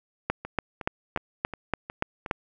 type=two click trains; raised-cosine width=0.5 ms; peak=-9 / -20 dBFS; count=8 / 6; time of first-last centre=0.3-2.311 / 0.45-2.262 s; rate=3.48 / 2.76 Hz; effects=none